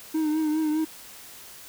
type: tone with vibrato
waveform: triangle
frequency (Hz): 310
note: D#4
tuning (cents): -6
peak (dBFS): -20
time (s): 0.14-0.85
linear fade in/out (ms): 10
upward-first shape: triangle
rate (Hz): 4.9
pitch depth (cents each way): 53
effects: white hiss -45 dBFS RMS until 1.68 s